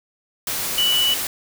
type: tone in noise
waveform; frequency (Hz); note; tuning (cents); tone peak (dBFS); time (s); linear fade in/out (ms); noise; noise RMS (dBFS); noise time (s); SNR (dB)
sine; 2960; F#7; 0; -16; 0.78-1.14; 2; white; -25; 0.47-1.27; +6
effects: none